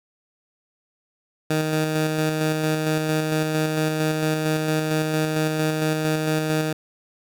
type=tone with tremolo; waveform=15% pulse; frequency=155.8 Hz; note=D#3; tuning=3 cents sharp; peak=-13 dBFS; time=1.5-6.73 s; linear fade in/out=5 ms; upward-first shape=square; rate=4.4 Hz; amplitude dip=30%; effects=none